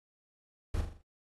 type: noise with echo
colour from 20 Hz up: brown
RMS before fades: -31 dBFS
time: 0.74-0.81 s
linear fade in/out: 2 ms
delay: 41 ms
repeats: 5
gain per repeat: -6 dB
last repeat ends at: 1.015 s
effects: AAC 32 kbps